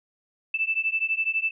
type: beating tone pair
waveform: sine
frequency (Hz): 2637 / 2649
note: E7 / E7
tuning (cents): 0 / +8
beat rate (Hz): 12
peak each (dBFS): -26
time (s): 0.54-1.51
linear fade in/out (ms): 5
effects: none